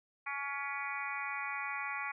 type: harmonic tone with a mistuned harmonic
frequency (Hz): 280.9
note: C#4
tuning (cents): +23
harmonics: 3 / 4 / 5 / 6 / 7 / 8 / 9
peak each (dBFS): -44 / -42 / -44 / -48 / -42 / -43 / -45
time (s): 0.26-2.12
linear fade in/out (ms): 10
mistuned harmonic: 9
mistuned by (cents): -68
effects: none